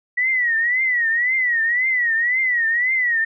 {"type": "tone with vibrato", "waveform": "sine", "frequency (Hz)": 1939, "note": "B6", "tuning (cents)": -32, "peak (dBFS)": -16, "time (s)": [0.17, 3.25], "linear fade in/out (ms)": 10, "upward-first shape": "triangle", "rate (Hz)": 1.9, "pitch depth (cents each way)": 150, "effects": []}